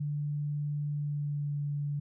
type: tone with pitch glide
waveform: sine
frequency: 146.83 to 144.81 Hz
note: D3 to D3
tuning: 0 to -24 cents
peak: -30 dBFS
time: 0-2 s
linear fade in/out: 10 ms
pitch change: -24 cents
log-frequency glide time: 0.92-1.59 s
effects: none